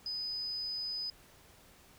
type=tone; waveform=sine; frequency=5000 Hz; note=D#8; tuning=8 cents sharp; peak=-35 dBFS; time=0.06-1.1 s; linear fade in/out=2 ms; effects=pink hiss -60 dBFS RMS until 1.98 s